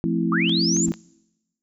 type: chord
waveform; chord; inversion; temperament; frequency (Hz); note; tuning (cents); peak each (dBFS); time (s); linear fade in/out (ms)
sine; F major seventh; none; equal with one note detuned; 172.91 / 220 / 261.6 / 329.6; F3 / A3 / C4 / E4; -17 / 0 / 0 / 0; -24 / -26 / -27 / -25; 0.04-0.92; 0
type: linear sweep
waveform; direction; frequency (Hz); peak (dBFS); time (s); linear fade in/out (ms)
sine; up; 1100 to 7459; -21; 0.32-0.86; 2
type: clicks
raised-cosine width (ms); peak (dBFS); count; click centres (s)
0.2; -20; 3; 0.495 / 0.767 / 0.939
type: noise with exponential growth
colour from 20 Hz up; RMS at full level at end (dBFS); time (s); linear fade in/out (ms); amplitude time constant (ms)
brown; -32; 0.8-0.89; 2; 19
effects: noise-tail reverb RT60 1.0 s tail -26 dB re dry